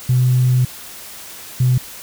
sine tone bursts at uneven times, 126.6 Hz, B2, 43 cents sharp, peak -10 dBFS, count 2, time 0.09-0.65 / 1.6-1.78 s, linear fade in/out 5 ms, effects tanh soft clip ceiling -6 dBFS + white hiss -35 dBFS RMS until 2.02 s

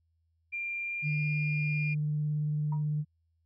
sine tone with pitch glide, 2385 to 2410 Hz, D7 to D7, +26 to +44 cents, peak -32 dBFS, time 0.52-1.95 s, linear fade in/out 20 ms, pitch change +18 cents, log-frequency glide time 0.82-1.24 s
sine tone with vibrato, 150 Hz, D3, 37 cents sharp, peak -27 dBFS, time 1.02-3.05 s, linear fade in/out 50 ms, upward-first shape triangle, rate 18 Hz, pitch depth 17 cents each way
sine tone with exponential decay, 949 Hz, A#5, 31 cents sharp, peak -36 dBFS, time 2.72-2.85 s, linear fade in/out 5 ms, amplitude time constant 28 ms
effects tanh soft clip ceiling -21 dBFS + added 82 Hz sine -70 dBFS peak until 3.45 s

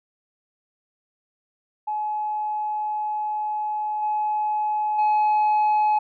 sine tone with level steps, 849 Hz, G#5, 38 cents sharp, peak -23 / -20 / -14 dBFS, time 1.87-5.99 s, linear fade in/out 10 ms, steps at 4.02 / 4.98 s, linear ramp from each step 10 ms, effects tanh soft clip ceiling -16 dBFS

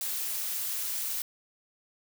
blue noise with amplitude modulation, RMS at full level -30 dBFS, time 0.01-1.22 s, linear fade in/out 2 ms, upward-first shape sine, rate 224 Hz, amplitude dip 60%, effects none

